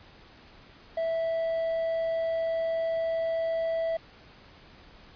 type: tone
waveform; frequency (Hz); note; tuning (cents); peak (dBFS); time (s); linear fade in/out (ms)
triangle; 657; E5; -6; -24; 0.97-3.97; 5
effects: pink hiss -53 dBFS RMS until 5.15 s + resampled to 11025 Hz